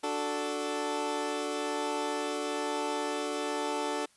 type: chord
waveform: 20% pulse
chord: D major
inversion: none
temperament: equal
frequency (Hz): 293.7 / 370 / 440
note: D4 / F#4 / A4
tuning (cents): 0 / 0 / 0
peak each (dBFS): -30 / -33 / -29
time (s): 0.03-4.06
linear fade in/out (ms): 10
effects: white hiss -64 dBFS RMS until 4.16 s + resampled to 24000 Hz